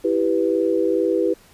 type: chord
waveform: sine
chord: E minor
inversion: none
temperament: equal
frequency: 329.6 / 392 / 493.9 Hz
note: E4 / G4 / B4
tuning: 0 / 0 / 0 cents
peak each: -21 dBFS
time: 0.04-1.34 s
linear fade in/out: 10 ms
effects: pink hiss -51 dBFS RMS until 1.53 s + resampled to 32000 Hz